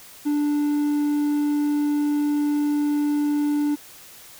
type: tone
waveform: triangle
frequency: 293.7 Hz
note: D4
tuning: in tune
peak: -17 dBFS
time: 0.25-3.76 s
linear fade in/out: 20 ms
effects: white hiss -45 dBFS RMS until 4.39 s